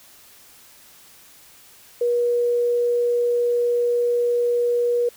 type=tone; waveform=sine; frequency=480.5 Hz; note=B4; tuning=48 cents flat; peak=-17 dBFS; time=2.01-5.09 s; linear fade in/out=5 ms; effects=white hiss -49 dBFS RMS until 5.16 s